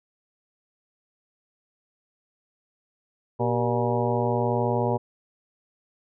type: harmonic tone with a mistuned harmonic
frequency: 119.6 Hz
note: A#2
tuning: 45 cents sharp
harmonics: 1 / 2 / 3 / 4 / 5 / 6 / 7 / 8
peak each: -27 / -30 / -29 / -28 / -30 / -34 / -31 / -32 dBFS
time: 3.39-4.98 s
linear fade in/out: 20 ms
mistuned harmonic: 3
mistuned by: +120 cents
effects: none